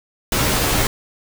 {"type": "noise with comb filter", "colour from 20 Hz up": "pink", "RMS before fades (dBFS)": -18, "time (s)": [0.32, 0.87], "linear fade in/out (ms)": 2, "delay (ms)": 12, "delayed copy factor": -0.55, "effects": []}